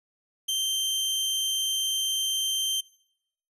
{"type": "tone", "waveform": "sawtooth", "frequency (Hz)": 3136, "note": "G7", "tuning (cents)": 0, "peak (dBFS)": -22, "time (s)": [0.48, 2.81], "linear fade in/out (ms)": 10, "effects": ["noise-tail reverb RT60 0.8 s tail -23 dB re dry", "resampled to 32000 Hz"]}